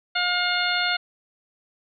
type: harmonic tone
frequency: 713 Hz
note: F5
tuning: 36 cents sharp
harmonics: 1 / 2 / 3 / 4 / 5 / 6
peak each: -29 / -25 / -28 / -30 / -29 / -29 dBFS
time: 0.15-0.97 s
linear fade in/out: 10 ms
effects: none